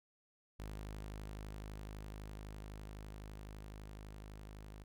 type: tone with level ramp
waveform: sawtooth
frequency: 51.91 Hz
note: G#1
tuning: in tune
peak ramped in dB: -40 to -46 dBFS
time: 0.59-4.84 s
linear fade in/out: 10 ms
effects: none